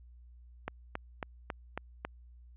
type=click train; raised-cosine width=0.5 ms; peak=-20 dBFS; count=6; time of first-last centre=0.68-2.05 s; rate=3.65 Hz; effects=added 60 Hz sine -52 dBFS peak until 2.56 s + resampled to 8000 Hz